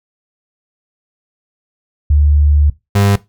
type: tone pair in turn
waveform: sine / 35% pulse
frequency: 73.42 / 100.2 Hz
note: D2 / G2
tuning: 0 / +38 cents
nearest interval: perfect fourth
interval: 538 cents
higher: second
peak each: -7 dBFS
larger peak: neither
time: 2.1-2.7 / 2.95-3.16 s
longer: first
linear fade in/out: 5 ms
effects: noise-tail reverb RT60 0.2 s tail -18 dB re dry